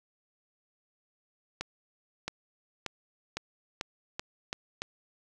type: accelerating click train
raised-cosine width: 0.2 ms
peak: -16 dBFS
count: 8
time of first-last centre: 1.61-4.82 s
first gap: 670 ms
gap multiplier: 0.87
effects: none